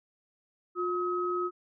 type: tone pair together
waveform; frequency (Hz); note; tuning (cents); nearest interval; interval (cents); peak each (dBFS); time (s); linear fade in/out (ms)
sine; 356.9 / 1274; F4 / D#6; +38 / +41; octave + minor seventh; 2203; -30 / -31; 0.75-1.51; 50
effects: none